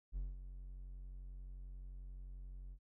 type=tone with ADSR envelope; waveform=triangle; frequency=45.69 Hz; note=F#1; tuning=21 cents flat; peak=-35 dBFS; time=0.12-2.79 s; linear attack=46 ms; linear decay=190 ms; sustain=-10 dB; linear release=69 ms; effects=none